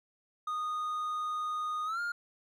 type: tone with pitch glide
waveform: triangle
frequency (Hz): 1235 to 1410.5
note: D#6 to F6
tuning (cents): -13 to +17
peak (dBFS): -30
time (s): 0.47-2.12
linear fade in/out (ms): 5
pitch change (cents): +230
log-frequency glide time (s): 1.85-2
effects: none